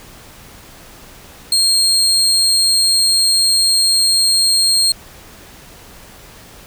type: tone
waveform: 30% pulse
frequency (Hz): 4228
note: C8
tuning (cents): +17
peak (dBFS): -8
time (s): 1.52-4.92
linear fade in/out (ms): 2
effects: pink hiss -40 dBFS RMS until 6.66 s